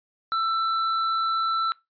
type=tone with tanh clipping; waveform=triangle; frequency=1332 Hz; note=E6; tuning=18 cents sharp; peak=-24 dBFS; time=0.32-1.72 s; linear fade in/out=0 ms; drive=17 dB; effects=noise-tail reverb RT60 0.2 s tail -21 dB re dry + resampled to 11025 Hz